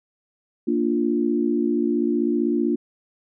sine chord, Bb major, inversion none, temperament equal, 233.1 / 293.7 / 349.2 Hz, Bb3 / D4 / F4, 0 / 0 / 0 cents, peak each -23 / -23 / -23 dBFS, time 0.67-2.76 s, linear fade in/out 10 ms, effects none

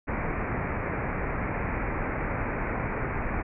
pink low-pass noise, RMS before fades -30 dBFS, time 0.07-3.43 s, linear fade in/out 20 ms, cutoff 2400 Hz, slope 96 dB/octave, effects none

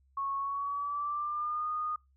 sine tone with pitch glide, 1102 to 1229.8 Hz, C#6 to D#6, -11 to -21 cents, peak -31 dBFS, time 0.17-1.96 s, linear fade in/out 5 ms, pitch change +190 cents, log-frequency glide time 0.37-1.68 s, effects noise-tail reverb RT60 0.2 s tail -22 dB re dry + added 67 Hz sine -64 dBFS peak until 2.16 s

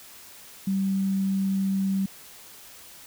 sine tone, 193.6 Hz, G3, 21 cents flat, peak -22 dBFS, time 0.67-2.06 s, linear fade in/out 5 ms, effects white hiss -47 dBFS RMS until 3.06 s

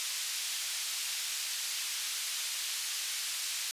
pink band-pass noise, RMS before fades -36 dBFS, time 0-3.71 s, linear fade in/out 0 ms, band 3200 to 9700 Hz, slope 12 dB/octave, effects resampled to 32000 Hz

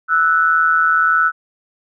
sine tone pair together, 1318.5 / 1480 Hz, E6 / F#6, 0 / 0 cents, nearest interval major second, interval 200 cents, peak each -14 dBFS, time 0.08-1.32 s, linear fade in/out 50 ms, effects none

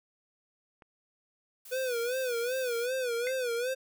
click, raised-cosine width 0.5 ms, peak -38 dBFS, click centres 0.822 s
blue noise, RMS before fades -48 dBFS, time 1.65-2.86 s, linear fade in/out 5 ms
square tone with vibrato, 493.9 Hz, B4, in tune, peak -30 dBFS, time 1.71-3.75 s, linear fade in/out 20 ms, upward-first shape sine, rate 2.6 Hz, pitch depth 110 cents each way
sine tone with exponential decay, 2091 Hz, C7, 2 cents flat, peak -30 dBFS, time 3.27-3.35 s, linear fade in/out 0 ms, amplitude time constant 16 ms
effects none

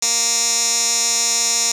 15% pulse tone with band-pass filter, 233.1 Hz, A#3, in tune, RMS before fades -18 dBFS, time 0.02-1.72 s, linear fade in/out 5 ms, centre 6400 Hz, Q 5.5, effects none

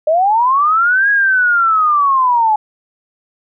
sine linear two-way sweep, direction up then down, 597 to 1661.2 to 840 Hz, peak -9 dBFS, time 0.07-2.56 s, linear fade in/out 5 ms, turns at 1.1 s, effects none

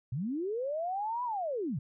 sine linear two-way sweep, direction up then down, 110 to 1003 to 110 Hz, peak -31 dBFS, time 0.12-1.79 s, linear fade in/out 5 ms, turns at 1.24 s, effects none

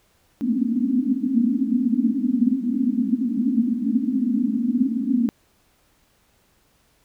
white band-pass noise, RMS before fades -21 dBFS, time 0.41-5.29 s, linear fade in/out 0 ms, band 220 to 270 Hz, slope 96 dB/octave, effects pink hiss -62 dBFS RMS until 7.04 s

